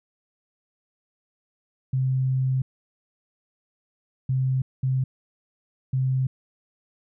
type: tone bursts at uneven times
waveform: sine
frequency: 130.81 Hz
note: C3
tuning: in tune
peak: -20 dBFS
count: 4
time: 1.93-2.62 / 4.29-4.62 / 4.83-5.04 / 5.93-6.27 s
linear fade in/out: 5 ms
effects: none